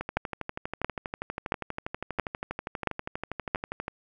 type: two click trains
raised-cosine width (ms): 0.5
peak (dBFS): -17 / -9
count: 49 / 6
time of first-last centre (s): 0.01-3.881 / 0.17-3.548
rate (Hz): 12.4 / 1.48
effects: none